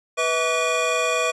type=tone cluster; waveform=square; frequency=493.6 / 644 / 1142 / 2444 Hz; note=B4 / E5 / D6 / D#7; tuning=-1 / -41 / -49 / -32 cents; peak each=-26 dBFS; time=0.17-1.32 s; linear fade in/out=20 ms; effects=resampled to 22050 Hz